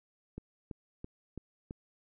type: click train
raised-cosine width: 3 ms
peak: -28 dBFS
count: 5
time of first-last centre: 0.38-1.709 s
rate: 3.01 Hz
effects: none